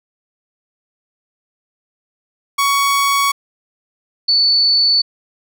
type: tone pair in turn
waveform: sawtooth / sine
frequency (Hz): 1119 / 4476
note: C#6 / C#8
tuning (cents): +16 / +16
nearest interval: 2 octaves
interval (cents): 2400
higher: second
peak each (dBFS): -9 / -10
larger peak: first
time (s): 2.58-3.32 / 4.28-5.02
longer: neither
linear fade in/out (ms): 10
effects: none